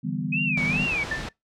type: chord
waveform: sine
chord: E minor seventh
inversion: third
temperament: equal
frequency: 146.83 / 164.81 / 196 / 246.9 Hz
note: D3 / E3 / G3 / B3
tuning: 0 / 0 / 0 / 0 cents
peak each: -31 dBFS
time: 0.03-0.87 s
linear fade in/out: 20 ms
type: tone with vibrato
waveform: sine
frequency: 2489 Hz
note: D#7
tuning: in tune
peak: -23 dBFS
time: 0.32-1.04 s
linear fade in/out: 10 ms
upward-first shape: sine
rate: 2.4 Hz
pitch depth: 190 cents each way
type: noise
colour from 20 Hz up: pink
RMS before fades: -33 dBFS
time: 0.57-1.29 s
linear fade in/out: 5 ms
type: tone with exponential decay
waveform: sine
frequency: 1774 Hz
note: A6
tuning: 14 cents sharp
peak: -22 dBFS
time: 1.11-1.33 s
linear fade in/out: 5 ms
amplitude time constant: 46 ms
effects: noise-tail reverb RT60 0.2 s tail -26 dB re dry + low-pass 5000 Hz 12 dB/octave